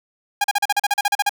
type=tone bursts; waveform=sawtooth; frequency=815 Hz; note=G#5; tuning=33 cents flat; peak=-11 dBFS; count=13; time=0.41-1.294 s; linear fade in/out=5 ms; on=32 ms; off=39 ms; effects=none